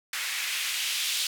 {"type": "noise with band-pass filter sweep", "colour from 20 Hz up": "blue", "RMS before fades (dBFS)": -30, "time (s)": [0.13, 1.27], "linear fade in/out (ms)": 2, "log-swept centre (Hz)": [1900, 3300], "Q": 1.6, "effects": []}